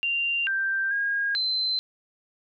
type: tone with pitch steps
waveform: sine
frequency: 2778 / 1573 / 1629 / 4076 Hz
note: F7 / G6 / G#6 / C8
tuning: -10 / +6 / -34 / -46 cents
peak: -23 dBFS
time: 0.03-1.79 s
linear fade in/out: 0 ms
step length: 440 ms
effects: none